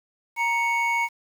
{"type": "tone pair together", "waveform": "triangle", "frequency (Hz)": [937, 2217], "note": ["A#5", "C#7"], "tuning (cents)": [9, 0], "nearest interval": "octave + minor third", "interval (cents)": 1491, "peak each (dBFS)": -22, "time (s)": [0.36, 1.09], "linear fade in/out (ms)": 50, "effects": ["8-bit"]}